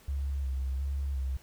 sine tone with vibrato, 67.7 Hz, C#2, 40 cents flat, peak -29 dBFS, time 0.08-1.37 s, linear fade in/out 5 ms, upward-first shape square, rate 1.4 Hz, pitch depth 39 cents each way, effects pink hiss -58 dBFS RMS until 1.42 s

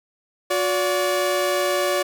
sawtooth tone pair together, 362.1 / 574.8 Hz, F#4 / D5, -37 / -37 cents, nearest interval minor sixth, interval 800 cents, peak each -20 / -17 dBFS, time 0.5-2.03 s, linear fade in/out 10 ms, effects none

